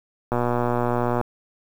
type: click train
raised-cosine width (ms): 1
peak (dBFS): -9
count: 109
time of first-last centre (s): 0.32-1.213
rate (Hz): 121
effects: 7-bit